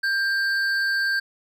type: tone pair together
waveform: triangle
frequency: 1588 / 4492 Hz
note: G6 / C#8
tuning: +22 / +22 cents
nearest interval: octave + tritone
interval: 1800 cents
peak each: -19 / -29 dBFS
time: 0.03-1.2 s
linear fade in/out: 10 ms
effects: none